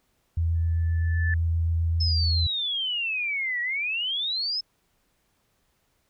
sine tone with vibrato, 83 Hz, E2, 12 cents sharp, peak -21 dBFS, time 0.37-2.47 s, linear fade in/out 5 ms, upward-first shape square, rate 7.7 Hz, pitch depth 8 cents each way
sine tone with exponential growth, 1749 Hz, A6, 11 cents flat, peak -25 dBFS, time 0.55-1.34 s, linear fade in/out 2 ms, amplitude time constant 170 ms
sine exponential two-way sweep, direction down then up, 5274 to 1900 to 5274 Hz, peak -25 dBFS, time 2-4.61 s, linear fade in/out 10 ms, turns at 3.61 s
effects pink hiss -70 dBFS RMS until 6.09 s

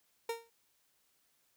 30% pulse tone with exponential decay, 461.3 Hz, A#4, 18 cents flat, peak -29 dBFS, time 0.29-0.5 s, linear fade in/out 5 ms, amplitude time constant 44 ms, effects white hiss -74 dBFS RMS until 1.56 s

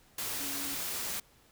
sine tone in noise, 280 Hz, C#4, 18 cents sharp, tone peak -43 dBFS, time 0.4-0.75 s, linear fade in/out 5 ms, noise white, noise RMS -36 dBFS, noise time 0.18-1.2 s, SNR -10 dB, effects pink hiss -63 dBFS RMS until 1.51 s

